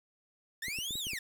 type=linear two-way sweep; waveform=sawtooth; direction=up then down; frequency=1733 to 3951 to 1733 Hz; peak=-32 dBFS; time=0.62-1.19 s; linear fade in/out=5 ms; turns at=0.98 s
type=clicks; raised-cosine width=3 ms; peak=-33 dBFS; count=6; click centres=0.683 / 0.787 / 0.908 / 0.955 / 1.069 / 1.134 s
effects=9-bit